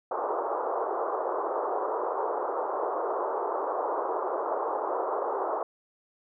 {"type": "band-pass noise", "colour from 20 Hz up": "pink", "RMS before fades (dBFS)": -30, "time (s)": [0.11, 5.63], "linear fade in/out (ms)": 2, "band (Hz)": [380, 1200], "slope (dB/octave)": 48, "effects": []}